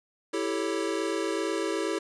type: chord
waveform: square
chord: A dominant seventh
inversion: second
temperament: equal with one note detuned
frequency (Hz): 329.6 / 392 / 440 / 557.6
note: E4 / G4 / A4 / C#5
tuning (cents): 0 / 0 / 0 / +10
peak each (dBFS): -32 / -33 / -34 / -37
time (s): 0.33-1.99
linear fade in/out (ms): 10
effects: resampled to 22050 Hz + 9-bit